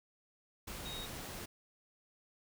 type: tone in noise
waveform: sine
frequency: 3764 Hz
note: A#7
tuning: 16 cents sharp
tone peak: -44 dBFS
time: 0.85-1.06 s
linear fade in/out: 10 ms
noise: pink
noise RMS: -45 dBFS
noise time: 0.67-1.46 s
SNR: -2 dB
effects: none